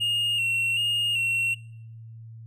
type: tone with vibrato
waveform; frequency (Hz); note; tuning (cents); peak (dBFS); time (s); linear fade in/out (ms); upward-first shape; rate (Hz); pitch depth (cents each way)
triangle; 2784; F7; -6; -21; 0-1.55; 20; square; 1.3; 37
effects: noise-tail reverb RT60 0.8 s tail -23 dB re dry + added 113 Hz sine -40 dBFS peak until 2.46 s